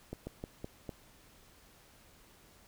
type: slowing click train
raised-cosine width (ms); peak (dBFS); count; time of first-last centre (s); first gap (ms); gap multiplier
2; -26; 5; 0.13-0.892; 140; 1.21
effects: pink hiss -61 dBFS RMS until 2.67 s